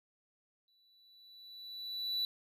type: tone with exponential growth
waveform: triangle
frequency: 3957 Hz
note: B7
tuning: 3 cents sharp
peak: -29 dBFS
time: 0.68-2.25 s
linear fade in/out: 1 ms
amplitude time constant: 340 ms
effects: none